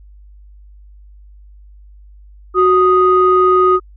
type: tone pair together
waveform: sine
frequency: 370 / 1244.5 Hz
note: F#4 / D#6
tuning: 0 / 0 cents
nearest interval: octave + major sixth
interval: 2100 cents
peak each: -10 dBFS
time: 2.54-3.8 s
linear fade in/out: 50 ms
effects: tanh soft clip ceiling 0 dBFS + added 50 Hz sine -38 dBFS peak until 3.96 s